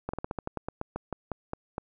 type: slowing click train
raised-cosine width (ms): 1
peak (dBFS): -18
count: 15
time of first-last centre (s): 0.09-1.781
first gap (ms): 45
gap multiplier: 1.14
effects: none